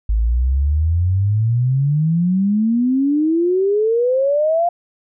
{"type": "exponential sweep", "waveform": "sine", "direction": "up", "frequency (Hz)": [51.91, 705], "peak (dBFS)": -13, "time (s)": [0.09, 4.69], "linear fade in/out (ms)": 5, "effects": []}